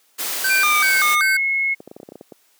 white noise, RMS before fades -25 dBFS, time 0.18-1.16 s, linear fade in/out 20 ms
square tone with vibrato, 1369 Hz, F6, 35 cents flat, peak -18 dBFS, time 0.44-1.37 s, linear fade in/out 5 ms, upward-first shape square, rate 2.6 Hz, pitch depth 210 cents each way
sine tone with pitch glide, 2386 to 2175 Hz, D7 to C#7, +27 to -33 cents, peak -17 dBFS, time 0.49-1.75 s, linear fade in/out 20 ms, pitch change -160 cents, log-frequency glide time 0.65-0.97 s
clicks, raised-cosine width 2 ms, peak -20 dBFS, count 11, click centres 1.804 / 1.876 / 1.914 / 1.965 / 2.001 / 2.031 / 2.089 / 2.121 / 2.156 / 2.211 / 2.322 s
effects white hiss -59 dBFS RMS until 2.59 s + high-pass 300 Hz 12 dB/octave

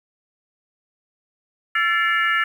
sine tone cluster, 1347 / 1747 / 2100 / 2299 / 2857 Hz, E6 / A6 / C7 / D7 / F7, +37 / -13 / +6 / -37 / +39 cents, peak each -21 / -20 / -27 / -29 / -29 dBFS, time 1.75-2.44 s, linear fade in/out 5 ms, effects 8-bit

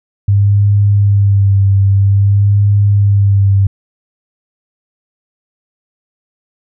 sine tone with vibrato, 100 Hz, G2, 35 cents sharp, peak -6 dBFS, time 0.28-3.67 s, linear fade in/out 5 ms, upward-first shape sine, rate 0.51 Hz, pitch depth 32 cents each way, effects none

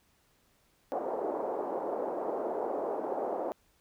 pink band-pass noise, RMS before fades -34 dBFS, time 0.92-3.52 s, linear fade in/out 0 ms, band 370 to 790 Hz, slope 24 dB/octave, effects pink hiss -69 dBFS RMS until 3.8 s

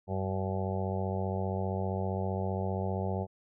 harmonic tone, 95.2 Hz, F#2, 50 cents sharp, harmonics 1 / 2 / 4 / 5 / 6 / 7 / 8 / 9, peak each -33 / -36 / -39 / -40 / -41 / -41 / -42 / -43 dBFS, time 0.07-3.27 s, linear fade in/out 50 ms, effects none

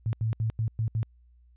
sine tone bursts at uneven times, 111.2 Hz, A2, 19 cents sharp, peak -24 dBFS, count 6, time 0.06-0.13 / 0.21-0.33 / 0.4-0.5 / 0.59-0.68 / 0.79-0.88 / 0.95-1.03 s, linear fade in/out 0 ms, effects added 60 Hz sine -55 dBFS peak until 1.56 s + resampled to 8000 Hz

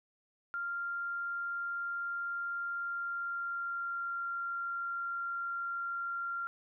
sine tone with pitch glide, 1392 to 1383.2 Hz, F6 to F6, -6 to -17 cents, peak -34 dBFS, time 0.54-6.47 s, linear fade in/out 0 ms, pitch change -11 cents, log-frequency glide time 2.68-4.22 s, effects none

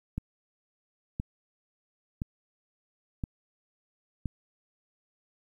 click train, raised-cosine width 5 ms, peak -19 dBFS, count 5, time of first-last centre 0.18-4.257 s, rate 0.981 Hz, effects 10-bit

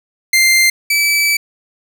sawtooth tone pair in turn, 2093 / 2306 Hz, C7 / D7, 0 / -32 cents, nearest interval major second, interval 168 cents, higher second, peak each -5 / -8 dBFS, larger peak first, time 0.33-0.7 / 0.9-1.37 s, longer second, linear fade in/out 5 ms, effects none

